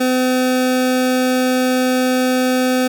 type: tone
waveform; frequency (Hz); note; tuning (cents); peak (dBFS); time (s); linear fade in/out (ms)
25% pulse; 254.8; C4; -46; -10; 0-2.88; 10
effects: none